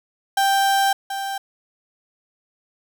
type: tone pair in turn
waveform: 35% pulse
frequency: 786 / 786 Hz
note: G5 / G5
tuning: +4 / +4 cents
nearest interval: unison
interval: 0 cents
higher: neither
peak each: -14 / -23 dBFS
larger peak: first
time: 0.37-0.93 / 1.1-1.38 s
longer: first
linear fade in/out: 5 ms
effects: none